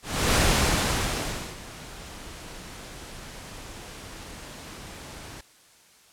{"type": "noise with ADSR envelope", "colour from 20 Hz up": "pink", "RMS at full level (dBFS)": -20, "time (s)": [0.02, 5.41], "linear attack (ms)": 330, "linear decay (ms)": 1200, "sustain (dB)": -21, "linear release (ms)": 4, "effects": ["white hiss -56 dBFS RMS until 6.12 s", "low-pass 10000 Hz 12 dB/octave"]}